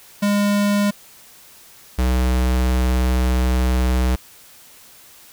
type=tone pair in turn; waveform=square; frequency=204 / 62.93 Hz; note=G#3 / B1; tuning=-31 / +33 cents; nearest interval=octave + minor sixth; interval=2036 cents; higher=first; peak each=-16 dBFS; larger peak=neither; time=0.22-0.91 / 1.98-4.16 s; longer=second; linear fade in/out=10 ms; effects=white hiss -46 dBFS RMS until 5.32 s